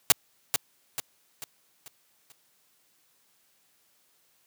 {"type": "noise with echo", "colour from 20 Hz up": "white", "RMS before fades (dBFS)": -17, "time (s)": [0.1, 0.12], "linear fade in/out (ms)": 0, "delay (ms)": 440, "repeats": 5, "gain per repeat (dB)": -7, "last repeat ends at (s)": 2.32, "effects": ["white hiss -67 dBFS RMS until 4.46 s", "high-pass 100 Hz 12 dB/octave"]}